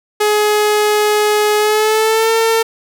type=tone with pitch glide; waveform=sawtooth; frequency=421 to 451.2 Hz; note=G#4 to A4; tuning=+24 to +44 cents; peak=-7 dBFS; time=0.2-2.63 s; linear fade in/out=10 ms; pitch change=+120 cents; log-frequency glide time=1.58-2.33 s; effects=none